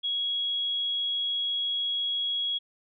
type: tone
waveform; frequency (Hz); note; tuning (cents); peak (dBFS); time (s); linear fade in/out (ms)
sine; 3322; G#7; 0; -26; 0.03-2.59; 20
effects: none